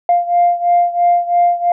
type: beating tone pair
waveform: sine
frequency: 698.5 / 701.5 Hz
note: F5 / F5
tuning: 0 / +8 cents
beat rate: 3 Hz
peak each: -11 / -14 dBFS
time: 0.09-1.72 s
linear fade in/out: 2 ms
effects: tanh soft clip ceiling -4 dBFS